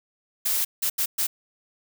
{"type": "noise bursts at uneven times", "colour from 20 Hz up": "blue", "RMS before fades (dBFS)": -24, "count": 4, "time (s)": [[0.45, 0.65], [0.82, 0.9], [0.98, 1.06], [1.18, 1.27]], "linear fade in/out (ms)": 10, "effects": []}